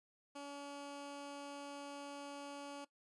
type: tone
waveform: 15% pulse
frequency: 284.1 Hz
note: C#4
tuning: 43 cents sharp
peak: -40 dBFS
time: 0.35-2.85 s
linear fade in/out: 10 ms
effects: noise-tail reverb RT60 0.1 s tail -18 dB re dry + resampled to 24000 Hz